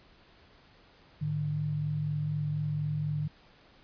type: tone pair together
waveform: sine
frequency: 106.42 / 150.5 Hz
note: G#2 / D3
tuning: +43 / +43 cents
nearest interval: tritone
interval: 600 cents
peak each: -37 / -29 dBFS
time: 1.21-3.28 s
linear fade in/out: 10 ms
effects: pink hiss -59 dBFS RMS until 3.83 s + resampled to 11025 Hz